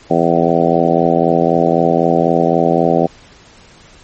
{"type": "harmonic tone", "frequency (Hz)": 83.9, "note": "E2", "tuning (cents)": 31, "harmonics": [2, 3, 4, 5, 6, 7, 8, 9], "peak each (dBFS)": [-18, -18, -18, -18, -18, -18, -18, -18], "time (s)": [0.1, 3.07], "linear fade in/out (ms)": 10, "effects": ["pink hiss -43 dBFS RMS until 4.03 s", "MP3 32 kbps"]}